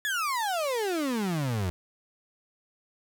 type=exponential sweep; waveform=35% pulse; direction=down; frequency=1752 to 86 Hz; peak=-25 dBFS; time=0.05-1.7 s; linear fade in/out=0 ms; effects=none